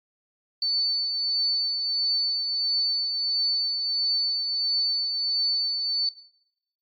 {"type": "tone with tremolo", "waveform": "sine", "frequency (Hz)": 4504, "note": "C#8", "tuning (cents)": 27, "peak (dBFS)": -20, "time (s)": [0.62, 6.09], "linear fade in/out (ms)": 2, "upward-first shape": "triangle", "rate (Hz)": 1.5, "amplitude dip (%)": 45, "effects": ["noise-tail reverb RT60 0.8 s tail -20 dB re dry", "AAC 64 kbps"]}